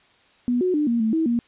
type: tone with pitch steps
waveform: sine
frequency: 244.4 / 366.2 / 298.6 / 234.5 / 220.7 / 322.5 / 236.3 Hz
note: B3 / F#4 / D4 / A#3 / A3 / E4 / A#3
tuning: -18 / -18 / +29 / +11 / +5 / -38 / +24 cents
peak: -18 dBFS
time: 0.48-1.39 s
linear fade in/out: 0 ms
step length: 130 ms
effects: white hiss -57 dBFS RMS until 1.47 s + resampled to 8000 Hz